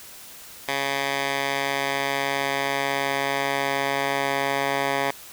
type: tone with band-pass filter sweep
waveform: 10% pulse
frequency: 138.59 Hz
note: C#3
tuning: in tune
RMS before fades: -25 dBFS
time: 0.68-5.11 s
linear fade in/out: 5 ms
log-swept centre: 2300 to 1500 Hz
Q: 0.79
effects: white hiss -43 dBFS RMS until 5.32 s